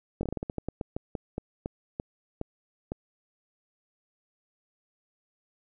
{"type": "slowing click train", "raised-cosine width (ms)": 2, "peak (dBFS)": -18, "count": 18, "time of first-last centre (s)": [0.21, 2.919], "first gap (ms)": 21, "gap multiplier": 1.22, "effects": []}